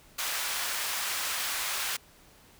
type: high-pass noise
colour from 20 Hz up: pink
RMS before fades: -32 dBFS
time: 0.18-1.97 s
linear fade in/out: 10 ms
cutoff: 1200 Hz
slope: 12 dB/octave
effects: pink hiss -57 dBFS RMS until 2.59 s